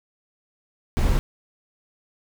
brown noise, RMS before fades -19 dBFS, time 0.97-1.19 s, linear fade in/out 0 ms, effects none

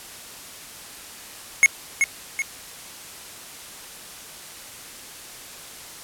square tone with echo, 2179 Hz, C#7, 30 cents flat, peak -10 dBFS, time 1.63-1.66 s, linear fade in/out 0 ms, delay 380 ms, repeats 2, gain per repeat -6 dB, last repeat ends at 2.42 s, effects white hiss -40 dBFS RMS until 6.03 s + low-pass 12000 Hz 12 dB/octave

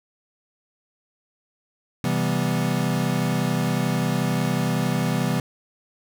square chord, C major seventh, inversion none, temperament equal, 130.81 / 164.81 / 196 / 246.9 Hz, C3 / E3 / G3 / B3, 0 / 0 / 0 / 0 cents, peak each -27 / -26 / -28 / -28 dBFS, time 2.04-5.4 s, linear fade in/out 2 ms, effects none

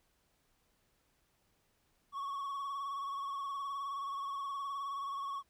triangle tone with vibrato, 1111 Hz, C#6, 4 cents sharp, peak -35 dBFS, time 2.12-5.43 s, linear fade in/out 50 ms, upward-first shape sine, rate 19 Hz, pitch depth 42 cents each way, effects pink hiss -75 dBFS RMS until 5.49 s

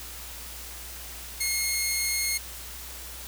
10% pulse tone, 2154 Hz, C7, 50 cents sharp, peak -16 dBFS, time 1.4-2.38 s, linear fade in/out 10 ms, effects added 60 Hz sine -44 dBFS peak until 3.27 s + white hiss -41 dBFS RMS until 3.27 s

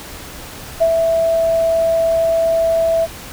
sine tone with ADSR envelope, 659.3 Hz, E5, in tune, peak -8 dBFS, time 0.8-3.07 s, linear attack 21 ms, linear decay 57 ms, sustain -4 dB, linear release 34 ms, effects added 63 Hz sine -42 dBFS peak until 3.32 s + pink hiss -33 dBFS RMS until 3.32 s

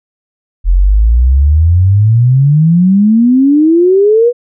sine exponential sweep, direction up, 41.72 to 493.9 Hz, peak -4 dBFS, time 0.64-4.33 s, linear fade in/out 50 ms, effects none

